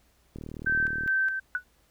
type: click train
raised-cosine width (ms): 3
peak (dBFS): -26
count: 28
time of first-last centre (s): 0.36-1.061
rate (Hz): 38.5
type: tone with tremolo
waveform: sine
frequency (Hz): 1551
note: G6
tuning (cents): -19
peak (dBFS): -22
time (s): 0.66-1.4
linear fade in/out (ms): 10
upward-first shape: square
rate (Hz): 2.4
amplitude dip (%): 50
type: tone with exponential decay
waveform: sine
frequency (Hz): 1480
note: F#6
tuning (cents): 0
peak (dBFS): -21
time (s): 1.55-1.64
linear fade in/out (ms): 1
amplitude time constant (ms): 18
effects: added 60 Hz sine -66 dBFS peak until 1.9 s + pink hiss -66 dBFS RMS until 1.9 s

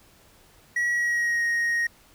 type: tone with pitch glide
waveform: triangle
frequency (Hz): 1921 to 1872.8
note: B6 to A#6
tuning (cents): -48 to +8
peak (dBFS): -20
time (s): 0.76-1.87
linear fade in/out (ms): 5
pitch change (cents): -44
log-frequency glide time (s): 0.92-1.44
effects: pink hiss -56 dBFS RMS until 2.14 s

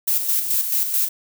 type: noise with tremolo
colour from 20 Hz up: violet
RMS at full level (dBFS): -19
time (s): 0.07-1.09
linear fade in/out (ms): 10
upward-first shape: square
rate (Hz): 4.6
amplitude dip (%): 50
effects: none

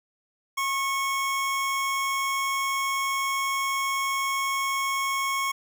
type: tone pair together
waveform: square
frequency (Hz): 1087 / 2209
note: C#6 / C#7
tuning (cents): -34 / -7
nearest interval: octave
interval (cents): 1227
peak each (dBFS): -27 / -30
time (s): 0.57-5.52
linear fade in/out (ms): 10
effects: none

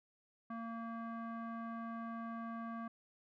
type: tone with low-pass filter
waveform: square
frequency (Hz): 229.2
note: A#3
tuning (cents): -29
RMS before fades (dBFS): -44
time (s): 0.5-2.88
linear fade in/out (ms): 5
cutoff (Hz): 1300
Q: 3.9
effects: none

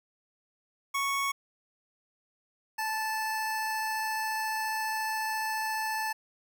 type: tone pair in turn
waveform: 25% pulse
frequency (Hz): 1108.7 / 875.4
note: C#6 / A5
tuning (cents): 0 / -9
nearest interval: major third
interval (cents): 409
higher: first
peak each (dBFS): -24 / -26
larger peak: first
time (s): 0.94-1.32 / 2.78-6.13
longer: second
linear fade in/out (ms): 10
effects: none

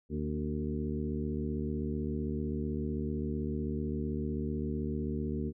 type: harmonic tone with a mistuned harmonic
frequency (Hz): 75.7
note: D#2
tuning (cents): -47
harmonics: 1 / 2 / 3 / 4 / 5 / 6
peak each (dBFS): -37 / -38 / -36 / -41 / -40 / -45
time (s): 0.09-5.53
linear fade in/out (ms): 50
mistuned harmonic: 4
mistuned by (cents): -50
effects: none

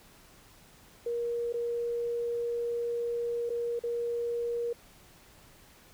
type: tone with dropouts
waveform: sine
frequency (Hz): 472.8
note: A#4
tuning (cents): +24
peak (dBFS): -29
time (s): 1.06-4.73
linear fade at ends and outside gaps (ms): 5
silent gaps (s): 1.526-1.539 / 3.494-3.501 / 3.793-3.836
effects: pink hiss -57 dBFS RMS until 5.93 s

